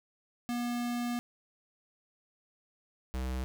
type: tone pair in turn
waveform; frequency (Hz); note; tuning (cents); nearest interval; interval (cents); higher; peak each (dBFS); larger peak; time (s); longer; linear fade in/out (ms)
square; 240.8 / 64.15; B3 / C2; -44 / -34; octave + major seventh; 2290; first; -32 / -33; first; 0.49-1.19 / 3.14-3.44; first; 0
effects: none